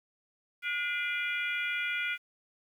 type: harmonic tone with a mistuned harmonic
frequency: 480 Hz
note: B4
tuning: 49 cents flat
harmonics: 3 / 4 / 5 / 6 / 7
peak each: -34 / -36 / -34 / -44 / -43 dBFS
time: 0.62-2.18 s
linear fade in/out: 50 ms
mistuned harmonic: 4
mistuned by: +110 cents
effects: 10-bit